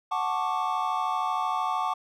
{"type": "chord", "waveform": "triangle", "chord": "D major seventh", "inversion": "first", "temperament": "equal with one note detuned", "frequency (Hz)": [740, 880, 1101.7, 1174.7], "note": ["F#5", "A5", "C#6", "D6"], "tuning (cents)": [0, 0, -11, 0], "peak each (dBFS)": -29, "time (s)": [0.11, 1.94], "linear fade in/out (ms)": 10, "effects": []}